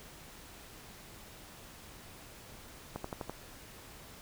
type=click train; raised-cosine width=1 ms; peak=-23 dBFS; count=5; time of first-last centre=2.96-3.296 s; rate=11.9 Hz; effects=pink hiss -52 dBFS RMS until 4.21 s